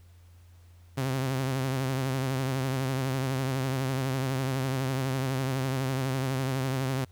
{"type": "tone with vibrato", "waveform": "sawtooth", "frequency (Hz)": 132.2, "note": "C3", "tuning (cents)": 18, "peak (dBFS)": -23, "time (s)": [0.97, 7.05], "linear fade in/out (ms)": 10, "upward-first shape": "triangle", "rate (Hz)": 12, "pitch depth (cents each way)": 71, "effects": ["added 87 Hz sine -51 dBFS peak until 7.11 s", "pink hiss -65 dBFS RMS until 7.11 s"]}